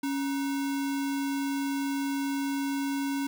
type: tone with sample-and-hold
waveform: sine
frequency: 277.2 Hz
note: C#4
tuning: in tune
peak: -27 dBFS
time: 0.03-3.27 s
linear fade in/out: 5 ms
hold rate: 1225 Hz
effects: none